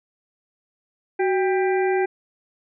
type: harmonic tone with a mistuned harmonic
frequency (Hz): 396.1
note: G4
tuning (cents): +18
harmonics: 1 / 2 / 4 / 5 / 6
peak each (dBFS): -19 / -25 / -31 / -33 / -35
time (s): 1.19-2.06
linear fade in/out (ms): 10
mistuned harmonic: 1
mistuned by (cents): -100
effects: none